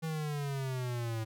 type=exponential sweep; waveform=square; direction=down; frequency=162.6 to 110 Hz; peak=-34 dBFS; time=0.02-1.25 s; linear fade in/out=20 ms; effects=none